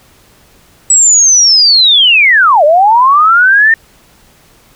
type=linear two-way sweep; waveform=sine; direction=down then up; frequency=7890 to 571 to 1834 Hz; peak=-3 dBFS; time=0.9-3.74 s; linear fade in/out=2 ms; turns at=2.64 s; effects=pink hiss -45 dBFS RMS until 4.75 s

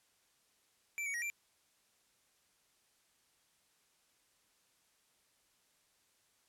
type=tone with pitch steps; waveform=square; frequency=2337 / 2242 / 1892 / 2357 Hz; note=D7 / C#7 / A#6 / D7; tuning=-9 / +19 / +25 / +6 cents; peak=-37 dBFS; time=0.98-1.3 s; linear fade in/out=0 ms; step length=80 ms; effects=white hiss -73 dBFS RMS until 6.48 s + low-pass 11000 Hz 12 dB/octave

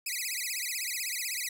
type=tone with vibrato; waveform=10% pulse; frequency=2247 Hz; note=C#7; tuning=23 cents sharp; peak=-23 dBFS; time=0.06-1.49 s; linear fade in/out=5 ms; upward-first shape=sine; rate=16 Hz; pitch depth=260 cents each way; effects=none

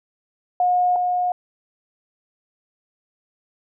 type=tone pair in turn; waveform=sine; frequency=720 / 720 Hz; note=F#5 / F#5; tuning=-47 / -47 cents; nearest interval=unison; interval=0 cents; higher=neither; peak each=-15 / -18 dBFS; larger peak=first; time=0.6-0.96 / 0.96-1.32 s; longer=neither; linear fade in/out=2 ms; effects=none

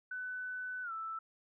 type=tone with pitch glide; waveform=sine; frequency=1500 to 1321 Hz; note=F#6 to E6; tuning=+23 to +3 cents; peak=-38 dBFS; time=0.11-1.19 s; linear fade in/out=5 ms; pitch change=-220 cents; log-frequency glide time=0.83-0.92 s; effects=none

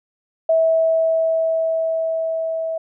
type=tone with level ramp; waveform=sine; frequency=650 Hz; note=E5; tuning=24 cents flat; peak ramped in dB=-12 to -21 dBFS; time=0.49-2.78 s; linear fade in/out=5 ms; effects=none

